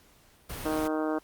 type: noise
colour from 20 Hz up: pink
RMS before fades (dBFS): -38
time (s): 0.49-0.88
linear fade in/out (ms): 10
type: harmonic tone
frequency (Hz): 155.56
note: D#3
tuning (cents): 0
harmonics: 2 / 3 / 4 / 5 / 6 / 7 / 8 / 9 / 10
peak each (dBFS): -29 / -34 / -34 / -38 / -41 / -41 / -41 / -44 / -45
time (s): 0.65-1.19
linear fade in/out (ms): 10
effects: pink hiss -60 dBFS RMS until 1.23 s + Opus 48 kbps